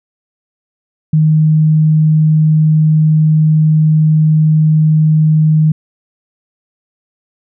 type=tone; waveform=sine; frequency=155.56 Hz; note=D#3; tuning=in tune; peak=-6 dBFS; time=1.13-5.72 s; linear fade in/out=5 ms; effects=none